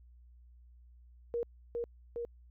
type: tone with echo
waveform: sine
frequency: 472.1 Hz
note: A#4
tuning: 22 cents sharp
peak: -31 dBFS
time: 1.34-1.43 s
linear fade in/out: 0 ms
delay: 410 ms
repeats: 2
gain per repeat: -2 dB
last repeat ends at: 2.25 s
effects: added 60 Hz sine -55 dBFS peak until 2.5 s